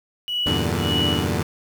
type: tone with tremolo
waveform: sine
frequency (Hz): 2936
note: F#7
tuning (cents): -14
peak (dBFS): -20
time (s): 0.28-1.27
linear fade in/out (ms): 0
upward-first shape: sine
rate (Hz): 1.7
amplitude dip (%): 100
type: chord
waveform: 15% pulse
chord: E half-diminished seventh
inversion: none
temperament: equal with one note detuned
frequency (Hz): 82.41 / 97.38 / 116.54 / 146.83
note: E2 / G2 / Bb2 / D3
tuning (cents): 0 / -11 / 0 / 0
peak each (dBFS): -18 / -20 / -21 / -21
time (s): 0.46-1.43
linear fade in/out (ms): 5
effects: 7-bit